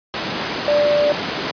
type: tone in noise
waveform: sine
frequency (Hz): 587.3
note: D5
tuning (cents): 0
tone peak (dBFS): -13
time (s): 0.68-1.12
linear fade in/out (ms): 0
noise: pink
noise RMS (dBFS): -22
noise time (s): 0.14-1.51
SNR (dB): +6
effects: high-pass 200 Hz 12 dB/octave + resampled to 11025 Hz